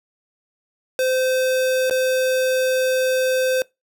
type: tone with dropouts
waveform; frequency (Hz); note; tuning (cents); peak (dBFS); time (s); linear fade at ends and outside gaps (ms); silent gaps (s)
square; 516; C5; -24; -18; 0.99-3.62; 1; 1.898-1.909
effects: noise-tail reverb RT60 0.2 s tail -23 dB re dry